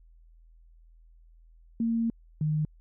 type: tone pair in turn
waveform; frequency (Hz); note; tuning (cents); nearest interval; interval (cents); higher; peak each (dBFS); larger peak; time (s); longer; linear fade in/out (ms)
sine; 229.3 / 153.04; A#3 / D#3; -28 / -28; perfect fifth; 700; first; -24; neither; 1.8-2.1 / 2.41-2.65; first; 2
effects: added 41 Hz sine -53 dBFS peak until 2.8 s